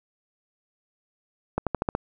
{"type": "accelerating click train", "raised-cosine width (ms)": 1, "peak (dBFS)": -10, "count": 6, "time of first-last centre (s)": [1.58, 1.951], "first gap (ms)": 87, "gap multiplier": 0.92, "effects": []}